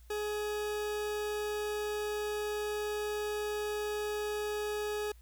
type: tone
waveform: 40% pulse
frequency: 419.8 Hz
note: G#4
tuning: 19 cents sharp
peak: -32 dBFS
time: 0.1-5.12 s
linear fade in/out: 5 ms
effects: added 58 Hz sine -53 dBFS peak until 5.21 s + white hiss -67 dBFS RMS until 5.21 s